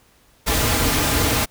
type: noise with comb filter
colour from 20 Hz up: pink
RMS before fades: -19 dBFS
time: 0.46-1.46 s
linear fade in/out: 20 ms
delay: 5.4 ms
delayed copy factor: -0.6
effects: pink hiss -56 dBFS RMS until 1.5 s